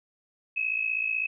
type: tone pair together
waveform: sine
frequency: 2536 / 2592 Hz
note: D#7 / E7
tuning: +32 / -30 cents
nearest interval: unison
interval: 38 cents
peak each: -29 / -28 dBFS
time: 0.56-1.27 s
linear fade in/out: 10 ms
effects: none